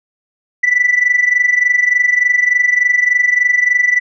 sine tone with amplitude modulation, 1975.5 Hz, B6, in tune, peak -5 dBFS, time 0.63-4 s, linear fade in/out 10 ms, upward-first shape sine, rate 23.4 Hz, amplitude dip 80%, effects tanh soft clip ceiling -4 dBFS

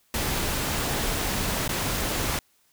pink noise with dropouts, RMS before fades -27 dBFS, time 0.14-2.39 s, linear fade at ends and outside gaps 2 ms, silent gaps 1.679-1.691 s, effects white hiss -65 dBFS RMS until 2.72 s

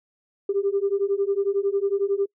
sine beating tone pair, 392.1 / 403.1 Hz, G4 / G4, 0 / +48 cents, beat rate 11 Hz, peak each -23 dBFS, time 0.49-2.26 s, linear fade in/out 5 ms, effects noise-tail reverb RT60 0.1 s tail -25 dB re dry + tanh soft clip ceiling -13 dBFS

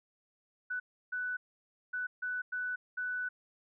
sine tone bursts at uneven times, 1490 Hz, F#6, 12 cents sharp, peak -33 dBFS, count 6, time 0.7-0.8 / 1.12-1.37 / 1.93-2.07 / 2.22-2.42 / 2.52-2.76 / 2.97-3.29 s, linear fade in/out 10 ms, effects none

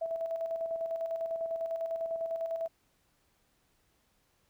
sine tone with tremolo, 659.3 Hz, E5, in tune, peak -30 dBFS, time 0.01-2.68 s, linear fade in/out 10 ms, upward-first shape square, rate 10 Hz, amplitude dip 45%, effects pink hiss -72 dBFS RMS until 4.49 s

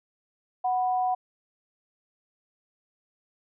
sine tone pair together, 740 / 987.8 Hz, F#5 / B5, 0 / 0 cents, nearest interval perfect fourth, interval 500 cents, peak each -23 / -34 dBFS, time 0.64-1.15 s, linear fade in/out 10 ms, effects none

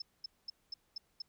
sine tone bursts, 5250 Hz, E8, 8 cents flat, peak -38 dBFS, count 6, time 0-1.22 s, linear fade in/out 5 ms, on 20 ms, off 220 ms, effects pink hiss -75 dBFS RMS until 1.28 s

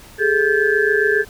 sine tone cluster, 405.8 / 433.1 / 1574 / 1725 Hz, G#4 / A4 / G6 / A6, -40 / -27 / +7 / -35 cents, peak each -19 dBFS, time 0.18-1.25 s, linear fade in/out 50 ms, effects pink hiss -43 dBFS RMS until 1.29 s

